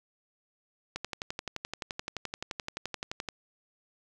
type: click train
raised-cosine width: 0.2 ms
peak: -17 dBFS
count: 28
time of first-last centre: 0.96-3.288 s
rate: 11.6 Hz
effects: none